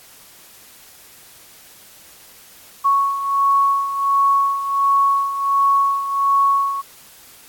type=beating tone pair; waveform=sine; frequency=1108.7 / 1110.1 Hz; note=C#6 / C#6; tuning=0 / +2 cents; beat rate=1.4 Hz; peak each=-15 / -21 dBFS; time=2.84-6.82 s; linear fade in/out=20 ms; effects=white hiss -45 dBFS RMS until 7.48 s + AAC 64 kbps